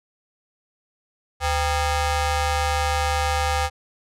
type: ring-modulated tone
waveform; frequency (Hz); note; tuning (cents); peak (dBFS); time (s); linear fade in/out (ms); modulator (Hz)
sawtooth; 433.5; A4; -26; -13; 1.4-3.7; 50; 358
effects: low-pass 10000 Hz 12 dB/octave